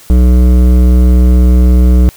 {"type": "tone with hard clipping", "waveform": "sine", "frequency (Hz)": 61.7, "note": "B1", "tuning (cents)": -1, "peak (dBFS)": -5, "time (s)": [0.1, 2.09], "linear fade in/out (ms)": 0, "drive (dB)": 13, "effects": ["white hiss -38 dBFS RMS until 2.16 s"]}